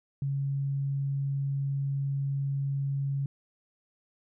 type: tone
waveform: sine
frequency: 138.59 Hz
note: C#3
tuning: in tune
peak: -27 dBFS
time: 0.22-3.26 s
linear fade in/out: 2 ms
effects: none